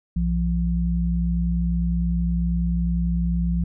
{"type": "tone pair together", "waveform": "sine", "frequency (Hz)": [60.92, 172.3], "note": ["B1", "F3"], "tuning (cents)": [-23, -23], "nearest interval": "octave + tritone", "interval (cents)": 1800, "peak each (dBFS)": -22, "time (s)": [0.16, 3.64], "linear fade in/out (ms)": 5, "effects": []}